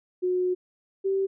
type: tone pair in turn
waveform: sine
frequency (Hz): 364 / 387.8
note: F#4 / G4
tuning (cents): -28 / -19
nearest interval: minor second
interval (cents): 109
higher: second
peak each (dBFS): -22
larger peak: neither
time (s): 0.22-0.55 / 1.04-1.27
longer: first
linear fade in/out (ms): 20
effects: none